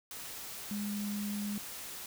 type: tone in noise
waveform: sine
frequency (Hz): 205.9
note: G#3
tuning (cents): -15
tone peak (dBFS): -34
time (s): 0.71-1.58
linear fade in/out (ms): 2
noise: white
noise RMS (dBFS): -44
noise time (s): 0.11-2.06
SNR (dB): +7
effects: none